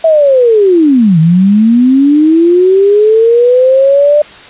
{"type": "linear two-way sweep", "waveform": "sine", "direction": "down then up", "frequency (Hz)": [659.3, 155.56, 599], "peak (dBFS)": -3, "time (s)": [0.04, 4.22], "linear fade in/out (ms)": 5, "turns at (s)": 1.19, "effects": ["white hiss -32 dBFS RMS until 4.49 s", "resampled to 8000 Hz"]}